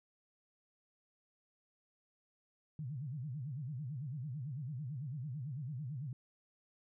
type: tone with vibrato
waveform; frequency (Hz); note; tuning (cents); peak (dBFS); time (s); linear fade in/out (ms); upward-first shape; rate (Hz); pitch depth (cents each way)
sine; 137.1; C#3; -19; -39; 2.79-6.13; 2; sine; 9; 250
effects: none